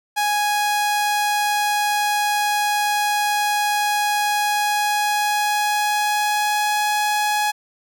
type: tone with pitch glide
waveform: sawtooth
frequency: 830.6 to 838.3 Hz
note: G#5 to G#5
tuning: 0 to +16 cents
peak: -14 dBFS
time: 0.16-7.52 s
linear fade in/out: 20 ms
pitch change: +16 cents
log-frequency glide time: 4.39-6.8 s
effects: none